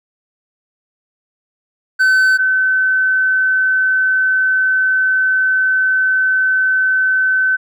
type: tone pair in turn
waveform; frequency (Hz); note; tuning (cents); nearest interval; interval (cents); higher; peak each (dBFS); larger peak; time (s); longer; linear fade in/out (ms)
triangle / sine; 1524 / 1524; G6 / G6; -49 / -49; unison; 0; neither; -7 / -11; first; 1.99-2.38 / 2.38-7.57; second; 20
effects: none